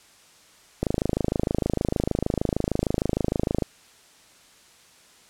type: click train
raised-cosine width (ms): 2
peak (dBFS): -9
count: 75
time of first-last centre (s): 0.83-3.622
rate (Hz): 26.5
effects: white hiss -54 dBFS RMS until 5.29 s + low-pass 9000 Hz 12 dB/octave